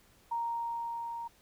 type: tone with level ramp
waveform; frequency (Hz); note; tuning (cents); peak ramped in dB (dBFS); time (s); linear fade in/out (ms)
sine; 932.3; A#5; 0; -30 to -37; 0.31-1.28; 10
effects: pink hiss -64 dBFS RMS until 1.41 s